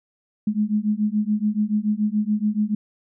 sine beating tone pair, 207.7 / 214.7 Hz, G#3 / A3, 0 / -42 cents, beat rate 7 Hz, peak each -22 dBFS, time 0.47-2.75 s, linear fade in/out 5 ms, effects none

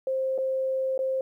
sine tone with dropouts, 527 Hz, C5, 12 cents sharp, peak -24 dBFS, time 0.07-1.21 s, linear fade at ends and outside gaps 2 ms, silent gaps 0.379-0.385 / 0.978-0.99 s, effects 11-bit

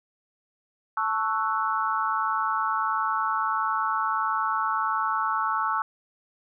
sine chord, F# minor seventh, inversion first, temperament equal, 880 / 1108.7 / 1318.5 / 1480 Hz, A5 / C#6 / E6 / F#6, 0 / 0 / 0 / 0 cents, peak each -29 / -28 / -27 / -33 dBFS, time 0.97-5.82 s, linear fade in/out 2 ms, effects none

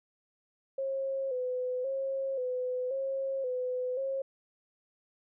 sine tone with vibrato, 521 Hz, C5, 7 cents flat, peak -30 dBFS, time 0.78-4.22 s, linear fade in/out 5 ms, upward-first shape square, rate 0.94 Hz, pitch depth 59 cents each way, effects none

